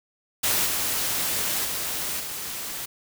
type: noise with level steps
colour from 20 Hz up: white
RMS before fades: -23 / -26 / -29 / -33 dBFS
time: 0.43-2.86 s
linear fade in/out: 10 ms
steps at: 0.65 / 1.64 / 2.19 s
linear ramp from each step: 20 ms
effects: none